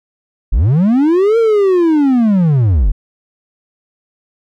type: linear two-way sweep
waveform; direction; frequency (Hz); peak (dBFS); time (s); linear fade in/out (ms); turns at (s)
triangle; up then down; 34.65 to 466.2 to 34.65; -6; 0.52-2.92; 10; 1.38
effects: none